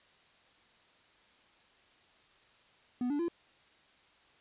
triangle tone with pitch steps, 246.9 / 290.2 / 341.2 Hz, B3 / D4 / F4, 0 / -21 / -40 cents, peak -28 dBFS, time 3.01-3.283 s, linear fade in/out 2 ms, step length 91 ms, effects white hiss -64 dBFS RMS until 4.4 s + resampled to 8000 Hz

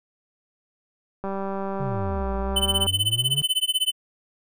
click train, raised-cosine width 1 ms, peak -17 dBFS, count 318, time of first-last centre 1.24-2.866 s, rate 195 Hz
triangle exponential two-way sweep, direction down then up, 148.2 to 56.1 to 148.2 Hz, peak -25 dBFS, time 1.8-3.42 s, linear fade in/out 0 ms, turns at 2.34 s
square tone with tremolo, 3030 Hz, F#7, 40 cents sharp, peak -18 dBFS, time 2.56-3.92 s, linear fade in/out 5 ms, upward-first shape sine, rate 16 Hz, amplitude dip 100%
effects none

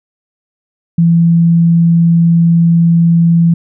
sine tone, 168.1 Hz, E3, 34 cents sharp, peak -5 dBFS, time 0.98-3.54 s, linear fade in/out 5 ms, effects none

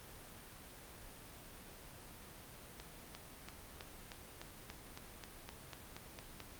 accelerating click train, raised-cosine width 0.2 ms, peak -29 dBFS, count 14, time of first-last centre 2.8-6.403 s, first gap 350 ms, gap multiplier 0.96, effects pink hiss -54 dBFS RMS until 6.59 s + Opus 32 kbps

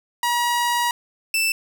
sawtooth tone pair in turn, 958 / 2655 Hz, A#5 / E7, +47 / +12 cents, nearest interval octave + tritone, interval 1765 cents, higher second, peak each -15 dBFS, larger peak neither, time 0.23-0.91 / 1.34-1.52 s, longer first, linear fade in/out 2 ms, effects none

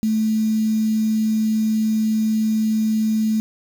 sine tone with quantisation, 218.3 Hz, A3, 13 cents flat, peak -16 dBFS, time 0.03-3.4 s, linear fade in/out 0 ms, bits 6, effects none

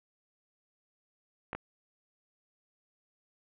clicks, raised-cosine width 0.5 ms, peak -21 dBFS, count 2, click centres 1.531 / 1.55 s, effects resampled to 8000 Hz + 9-bit

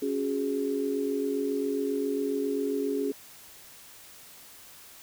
sine chord, C# suspended fourth, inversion none, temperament equal with one note detuned, 277.2 / 367.9 / 415.3 Hz, C#4 / F#4 / G#4, 0 / -10 / 0 cents, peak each -30 / -35 / -29 dBFS, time 0.02-3.12 s, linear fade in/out 5 ms, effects white hiss -50 dBFS RMS until 5.02 s

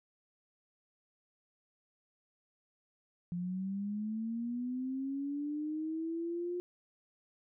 sine linear sweep, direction up, 172.9 to 356.8 Hz, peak -34 dBFS, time 3.32-6.6 s, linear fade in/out 0 ms, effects none

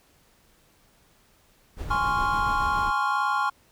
brown noise with tremolo, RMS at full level -32 dBFS, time 1.76-2.92 s, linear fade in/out 50 ms, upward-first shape sine, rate 7.1 Hz, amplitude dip 30%
triangle chord, Db major seventh, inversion second, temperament equal, 830.6 / 1046.5 / 1108.7 / 1396.9 Hz, Ab5 / C6 / Db6 / F6, 0 / 0 / 0 / 0 cents, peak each -26 dBFS, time 1.9-3.5 s, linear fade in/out 10 ms
effects pink hiss -61 dBFS RMS until 3.71 s

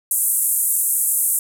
pink band-pass noise, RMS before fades -19 dBFS, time 0.11-1.39 s, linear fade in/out 2 ms, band 8300 to 14000 Hz, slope 48 dB/octave, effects none

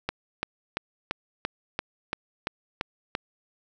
click train, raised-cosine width 0.3 ms, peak -11 dBFS, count 10, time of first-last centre 0.09-3.151 s, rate 2.94 Hz, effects none

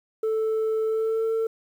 sine tone with pitch glide, 440 to 448.5 Hz, A4 to A4, 0 to +33 cents, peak -19 dBFS, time 0.23-1.47 s, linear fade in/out 5 ms, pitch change +33 cents, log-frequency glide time 0.86-1.26 s, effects tanh soft clip ceiling -21 dBFS + 9-bit

